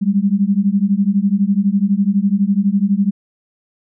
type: beating tone pair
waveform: sine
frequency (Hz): 193.4 / 205.4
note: G3 / G#3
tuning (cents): -23 / -19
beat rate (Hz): 12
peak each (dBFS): -15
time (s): 0.01-3.11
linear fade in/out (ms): 20
effects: none